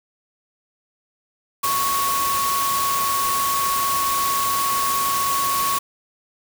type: tone in noise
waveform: sine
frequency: 1108.7 Hz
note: C#6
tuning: in tune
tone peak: -20 dBFS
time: 1.63-5.79 s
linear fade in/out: 10 ms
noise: white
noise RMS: -25 dBFS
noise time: 1.63-5.79 s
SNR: +2 dB
effects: none